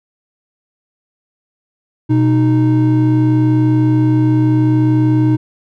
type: tone pair together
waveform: triangle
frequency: 123.47 / 309.8 Hz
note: B2 / D#4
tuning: 0 / -7 cents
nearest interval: octave + major third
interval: 1593 cents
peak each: -10 dBFS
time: 2.09-5.37 s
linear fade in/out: 20 ms
effects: none